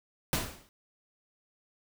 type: noise with exponential decay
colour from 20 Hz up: pink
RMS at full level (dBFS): -26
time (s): 0.33-0.69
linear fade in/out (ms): 1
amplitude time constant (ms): 78
effects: none